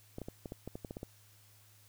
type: clicks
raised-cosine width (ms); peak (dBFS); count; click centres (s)
2; -28; 11; 0.184 / 0.217 / 0.285 / 0.458 / 0.521 / 0.676 / 0.755 / 0.848 / 0.909 / 0.969 / 1.031
effects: added 104 Hz sine -63 dBFS peak until 1.88 s + white hiss -64 dBFS RMS until 1.88 s